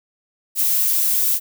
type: noise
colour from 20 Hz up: violet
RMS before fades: -18 dBFS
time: 0.55-1.4 s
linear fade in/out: 50 ms
effects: none